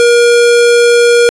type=tone; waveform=square; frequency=475.9 Hz; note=A#4; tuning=36 cents sharp; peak=-5 dBFS; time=0-1.29 s; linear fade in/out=0 ms; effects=resampled to 24000 Hz